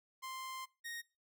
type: tone pair in turn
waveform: sawtooth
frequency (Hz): 1046.5 / 1864.7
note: C6 / A#6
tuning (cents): 0 / 0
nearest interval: minor seventh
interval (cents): 1000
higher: second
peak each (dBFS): -39 / -39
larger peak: neither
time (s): 0.22-0.66 / 0.84-1.02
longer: first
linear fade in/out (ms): 20
effects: noise-tail reverb RT60 0.3 s tail -22 dB re dry